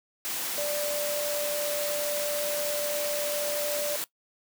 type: tone in noise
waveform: sine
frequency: 587.3 Hz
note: D5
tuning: in tune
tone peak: -29 dBFS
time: 0.58-3.96 s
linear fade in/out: 0 ms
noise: white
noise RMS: -32 dBFS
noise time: 0.25-4.04 s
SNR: 0 dB
effects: noise-tail reverb RT60 0.1 s tail -19 dB re dry + high-pass 200 Hz 12 dB/octave